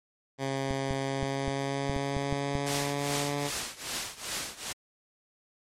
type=tone with pitch glide; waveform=10% pulse; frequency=135.7 to 143.6 Hz; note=C#3 to D3; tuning=-36 to -39 cents; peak=-21 dBFS; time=0.38-3.51 s; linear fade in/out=50 ms; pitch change=+97 cents; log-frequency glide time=0.98-3.34 s
type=clicks; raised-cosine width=5 ms; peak=-20 dBFS; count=9; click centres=0.709 / 0.909 / 1.229 / 1.48 / 1.897 / 1.964 / 2.167 / 2.326 / 2.553 s
type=noise with tremolo; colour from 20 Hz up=white; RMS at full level=-29 dBFS; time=2.66-4.73 s; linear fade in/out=10 ms; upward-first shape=triangle; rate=2.5 Hz; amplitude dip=90%
effects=low-pass 8000 Hz 12 dB/octave + MP3 64 kbps